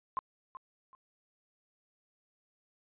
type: tone with echo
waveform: sine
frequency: 1053 Hz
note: C6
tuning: 11 cents sharp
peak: -30 dBFS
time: 0.17-0.19 s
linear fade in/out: 0 ms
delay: 380 ms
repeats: 2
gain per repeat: -12 dB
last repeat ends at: 0.95 s
effects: resampled to 8000 Hz